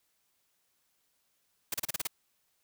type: noise bursts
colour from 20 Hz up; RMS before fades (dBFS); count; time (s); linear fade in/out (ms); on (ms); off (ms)
white; -32; 7; 1.72-2.072; 5; 22; 33
effects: white hiss -75 dBFS RMS until 2.63 s